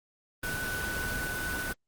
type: tone in noise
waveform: sine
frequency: 1492 Hz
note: F#6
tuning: 14 cents sharp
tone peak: -33 dBFS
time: 0.43-1.73 s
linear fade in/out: 5 ms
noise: pink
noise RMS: -35 dBFS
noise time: 0.43-1.73 s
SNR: -1 dB
effects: Opus 24 kbps